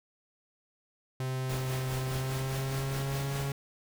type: tone with pitch glide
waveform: 45% pulse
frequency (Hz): 130 to 138.53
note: C3 to C#3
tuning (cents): -11 to -1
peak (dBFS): -31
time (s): 1.2-3.52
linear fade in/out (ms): 2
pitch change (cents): +110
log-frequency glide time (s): 2.02-3.33
type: noise with tremolo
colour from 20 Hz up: pink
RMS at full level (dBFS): -39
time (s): 1.49-3.52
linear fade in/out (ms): 5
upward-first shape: sine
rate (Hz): 4.9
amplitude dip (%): 50
effects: none